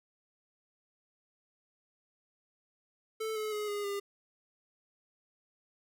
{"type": "tone with pitch steps", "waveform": "square", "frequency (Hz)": [440, 430.2, 420.6, 411.2, 402.1], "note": ["A4", "A4", "G#4", "G#4", "G4"], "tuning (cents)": [0, -39, 22, -17, 44], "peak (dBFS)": -34, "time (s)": [3.2, 4], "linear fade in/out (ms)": 10, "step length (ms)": 160, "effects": []}